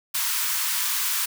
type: high-pass noise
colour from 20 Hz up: white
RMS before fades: -25 dBFS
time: 0.14-1.26 s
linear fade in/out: 10 ms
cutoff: 910 Hz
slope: 96 dB/octave
effects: none